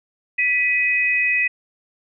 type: tone pair together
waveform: sine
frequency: 1973 / 2518 Hz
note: B6 / D#7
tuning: -2 / +20 cents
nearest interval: major third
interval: 422 cents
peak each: -20 / -18 dBFS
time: 0.38-1.48 s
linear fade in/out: 10 ms
effects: none